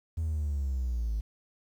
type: linear sweep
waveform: triangle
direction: down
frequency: 82.41 to 51.91 Hz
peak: -25 dBFS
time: 0.17-1.21 s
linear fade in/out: 10 ms
effects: tanh soft clip ceiling -23 dBFS + 10-bit